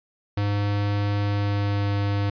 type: tone with pitch glide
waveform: square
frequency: 102.1 to 101.1 Hz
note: G#2 to G#2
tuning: -29 to -46 cents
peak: -22 dBFS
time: 0.37-2.3 s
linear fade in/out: 5 ms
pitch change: -17 cents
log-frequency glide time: 1.22-1.93 s
effects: resampled to 11025 Hz